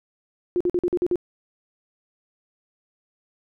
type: tone bursts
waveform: sine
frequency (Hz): 354.8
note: F4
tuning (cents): +27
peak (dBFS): -18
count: 7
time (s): 0.56-1.157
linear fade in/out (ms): 0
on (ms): 45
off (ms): 47
effects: none